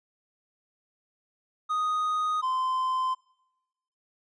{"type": "tone pair in turn", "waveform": "triangle", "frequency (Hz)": [1244.5, 1032.7], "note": ["D#6", "C6"], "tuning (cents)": [0, -23], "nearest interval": "minor third", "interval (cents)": 323, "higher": "first", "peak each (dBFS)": -23, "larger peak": "neither", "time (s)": [[1.69, 2.42], [2.42, 3.15]], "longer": "neither", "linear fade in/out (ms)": 20, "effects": ["noise-tail reverb RT60 1.0 s tail -24 dB re dry", "resampled to 22050 Hz"]}